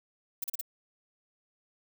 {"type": "noise bursts", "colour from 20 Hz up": "violet", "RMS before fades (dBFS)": -33, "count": 4, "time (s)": [0.42, 0.612], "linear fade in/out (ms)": 5, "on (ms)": 21, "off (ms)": 36, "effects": []}